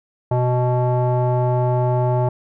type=tone with low-pass filter; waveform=square; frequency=124.3 Hz; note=B2; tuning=12 cents sharp; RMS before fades=-18 dBFS; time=0.31-2.29 s; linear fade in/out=5 ms; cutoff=770 Hz; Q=5.8; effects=none